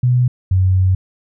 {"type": "tone pair in turn", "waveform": "sine", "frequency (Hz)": [124.4, 93.36], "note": ["B2", "F#2"], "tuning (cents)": [13, 16], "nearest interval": "perfect fourth", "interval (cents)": 497, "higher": "first", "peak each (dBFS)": -10, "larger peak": "neither", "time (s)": [[0.03, 0.28], [0.51, 0.95]], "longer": "second", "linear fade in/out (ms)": 5, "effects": []}